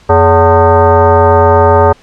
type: tone with frequency modulation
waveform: sine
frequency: 240 Hz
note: B3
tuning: 49 cents flat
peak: -3 dBFS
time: 0.09-1.93 s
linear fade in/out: 10 ms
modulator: 329 Hz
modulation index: 2.7
effects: pink hiss -43 dBFS RMS until 2.02 s + low-pass 6000 Hz 12 dB/octave